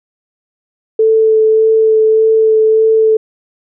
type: tone with vibrato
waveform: sine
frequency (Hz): 440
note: A4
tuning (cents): 0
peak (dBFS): -6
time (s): 0.99-3.17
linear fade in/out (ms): 5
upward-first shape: sine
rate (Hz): 1.7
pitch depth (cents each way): 11
effects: none